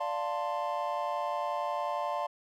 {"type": "chord", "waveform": "triangle", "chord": "D minor seventh", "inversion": "none", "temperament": "equal with one note detuned", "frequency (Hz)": [587.3, 698.5, 887.1, 1046.5], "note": ["D5", "F5", "A5", "C6"], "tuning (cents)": [0, 0, 14, 0], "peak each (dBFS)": -34, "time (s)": [0, 2.27], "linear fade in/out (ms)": 10, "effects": []}